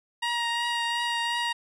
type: tone with vibrato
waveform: 15% pulse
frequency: 943 Hz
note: A#5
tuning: 20 cents sharp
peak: -19 dBFS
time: 0.22-1.53 s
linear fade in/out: 10 ms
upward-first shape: triangle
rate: 2.8 Hz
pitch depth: 18 cents each way
effects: low-pass 7000 Hz 12 dB/octave